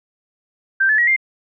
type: tone with pitch steps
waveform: sine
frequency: 1568 / 1729.8 / 1908.3 / 2105 Hz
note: G6 / A6 / A#6 / C7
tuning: 0 / -30 / +40 / +10 cents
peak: -12 dBFS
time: 0.8-1.164 s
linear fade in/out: 10 ms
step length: 91 ms
effects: none